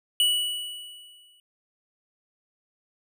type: tone with exponential decay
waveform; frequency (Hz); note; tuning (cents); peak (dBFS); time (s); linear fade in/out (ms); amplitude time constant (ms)
square; 2944; F#7; -9; -18; 0.2-1.4; 1; 260
effects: none